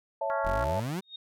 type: chord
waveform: sine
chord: A major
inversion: first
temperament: equal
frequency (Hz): 554.4 / 659.3 / 880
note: C#5 / E5 / A5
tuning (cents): 0 / 0 / 0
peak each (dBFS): -32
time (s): 0.21-0.8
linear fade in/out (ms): 5
type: harmonic tone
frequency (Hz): 277.2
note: C#4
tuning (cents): 0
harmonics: 3 / 4 / 5 / 6 / 7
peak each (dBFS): -43 / -36 / -35 / -43 / -50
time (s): 0.3-0.64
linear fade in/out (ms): 0
type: exponential sweep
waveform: 30% pulse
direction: up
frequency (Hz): 36.48 to 201.2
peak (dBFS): -28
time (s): 0.44-1.01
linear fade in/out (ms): 20
type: tone with exponential growth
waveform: sine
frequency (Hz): 3714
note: A#7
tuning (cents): -7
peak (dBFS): -35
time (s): 1.02-1.16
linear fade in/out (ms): 5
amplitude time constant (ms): 29
effects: none